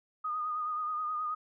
sine tone with vibrato, 1234 Hz, D#6, 15 cents flat, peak -31 dBFS, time 0.24-1.35 s, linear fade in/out 10 ms, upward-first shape sine, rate 9.4 Hz, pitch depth 36 cents each way, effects none

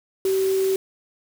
sine tone in noise, 383.1 Hz, G4, 40 cents flat, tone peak -18 dBFS, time 0.25-0.76 s, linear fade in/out 2 ms, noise white, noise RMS -35 dBFS, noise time 0.25-0.76 s, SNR +14 dB, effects none

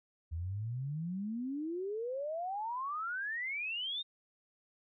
sine exponential sweep, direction up, 78.1 to 3729 Hz, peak -35 dBFS, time 0.31-4.03 s, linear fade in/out 20 ms, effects none

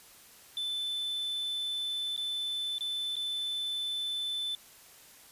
triangle tone with dropouts, 3520 Hz, A7, in tune, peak -30 dBFS, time 0.57-4.55 s, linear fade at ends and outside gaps 1 ms, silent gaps 2.164-2.177 / 2.783-2.808 / 3.156-3.166 s, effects white hiss -55 dBFS RMS until 5.31 s + resampled to 32000 Hz

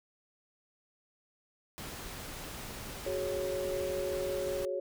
pink noise, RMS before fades -43 dBFS, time 1.78-4.65 s, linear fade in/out 0 ms
sine chord, F# suspended second, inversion none, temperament equal, 370 / 415.3 / 554.4 Hz, F#4 / G#4 / C#5, 0 / 0 / 0 cents, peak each -37 / -39 / -34 dBFS, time 3.06-4.8 s, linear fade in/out 5 ms
effects none

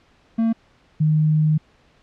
triangle / sine tone pair in turn, 226.5 / 154.36 Hz, A#3 / D#3, -50 / -13 cents, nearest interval perfect fifth, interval 663 cents, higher first, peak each -14 / -14 dBFS, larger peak neither, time 0.38-0.53 / 1-1.58 s, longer second, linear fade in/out 10 ms, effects pink hiss -57 dBFS RMS until 2.02 s + low-pass 4000 Hz 12 dB/octave

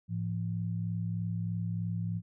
sine tone pair together, 107.8 / 171 Hz, A2 / F3, -35 / -36 cents, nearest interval minor sixth, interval 799 cents, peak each -33 / -34 dBFS, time 0.08-2.22 s, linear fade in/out 50 ms, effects none

